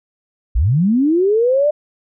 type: linear sweep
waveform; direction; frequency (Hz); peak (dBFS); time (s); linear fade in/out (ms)
sine; up; 45.17 to 609; -11; 0.55-1.71; 10
effects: none